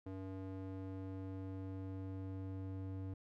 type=tone with band-pass filter sweep; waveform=square; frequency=95.1 Hz; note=F#2; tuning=48 cents sharp; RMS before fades=-45 dBFS; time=0.06-3.14 s; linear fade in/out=5 ms; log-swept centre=320 to 190 Hz; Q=0.92; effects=none